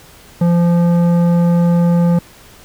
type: tone with tanh clipping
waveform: sine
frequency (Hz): 172.3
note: F3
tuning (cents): -23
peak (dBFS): -11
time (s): 0.41-2.19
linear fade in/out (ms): 5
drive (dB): 12
effects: pink hiss -42 dBFS RMS until 2.64 s